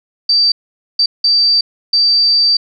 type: tone bursts at uneven times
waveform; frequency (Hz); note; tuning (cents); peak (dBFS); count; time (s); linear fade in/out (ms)
sine; 4651; D8; -18; -8; 4; 0.29-0.52 / 0.99-1.06 / 1.24-1.61 / 1.93-2.57; 5
effects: none